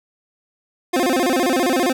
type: tone with vibrato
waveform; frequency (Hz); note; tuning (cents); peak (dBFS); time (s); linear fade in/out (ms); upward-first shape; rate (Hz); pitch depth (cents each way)
25% pulse; 303.6; D#4; -42; -12; 0.93-1.93; 10; square; 15; 270
effects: none